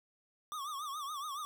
square tone with vibrato, 1167 Hz, D6, 11 cents flat, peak -39 dBFS, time 0.52-1.45 s, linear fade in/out 0 ms, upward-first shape triangle, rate 7.1 Hz, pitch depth 150 cents each way, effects none

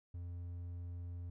triangle tone, 87.31 Hz, F2, in tune, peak -40 dBFS, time 0.14-1.3 s, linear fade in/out 5 ms, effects none

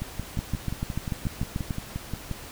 two click trains, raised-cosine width 5 ms, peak -15 / -18 dBFS, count 10 / 14, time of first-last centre 0.39-1.708 / 0.02-2.313 s, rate 6.83 / 5.67 Hz, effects pink hiss -42 dBFS RMS until 2.51 s

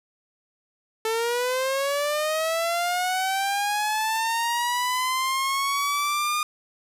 sawtooth linear sweep, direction up, 440 to 1220 Hz, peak -19 dBFS, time 1.05-6.43 s, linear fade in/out 2 ms, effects resampled to 32000 Hz + 8-bit

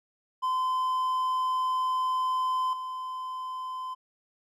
triangle tone with level steps, 1026 Hz, C6, 34 cents flat, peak -23 / -31 dBFS, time 0.42-3.95 s, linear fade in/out 20 ms, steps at 2.73 s, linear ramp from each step 2 ms, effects none

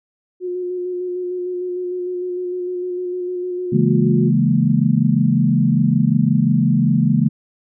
sine tone with vibrato, 360.3 Hz, F#4, 46 cents flat, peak -21 dBFS, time 0.4-4.32 s, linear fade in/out 50 ms, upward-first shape square, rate 6.6 Hz, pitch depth 16 cents each way
sine chord, A# half-diminished seventh, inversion first, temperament equal, 138.59 / 164.81 / 207.7 / 233.1 Hz, C#3 / E3 / G#3 / A#3, 0 / 0 / 0 / 0 cents, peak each -18 dBFS, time 3.72-7.29 s, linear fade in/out 10 ms
effects none

